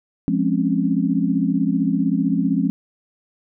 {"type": "chord", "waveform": "sine", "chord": "Db major seventh", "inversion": "first", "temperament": "equal", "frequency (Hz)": [174.61, 207.7, 261.6, 277.2], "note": ["F3", "Ab3", "C4", "Db4"], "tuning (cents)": [0, 0, 0, 0], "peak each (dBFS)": -22, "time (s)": [0.28, 2.7], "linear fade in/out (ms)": 0, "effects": []}